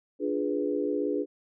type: chord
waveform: sine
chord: D diminished seventh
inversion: none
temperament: equal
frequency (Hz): 293.7 / 349.2 / 415.3 / 493.9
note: D4 / F4 / Ab4 / Cb5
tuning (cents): 0 / 0 / 0 / 0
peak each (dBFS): -30 / -34 / -30 / -33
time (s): 0.19-1.26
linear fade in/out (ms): 50
effects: none